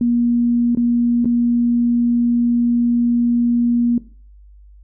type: tone with dropouts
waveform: sine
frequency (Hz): 238.4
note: A#3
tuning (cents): +39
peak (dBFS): -13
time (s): 0.01-3.98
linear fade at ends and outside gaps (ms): 2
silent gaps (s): 0.75-0.772 / 1.246-1.255
effects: noise-tail reverb RT60 0.4 s tail -17 dB re dry + added 50 Hz sine -41 dBFS peak until 4.83 s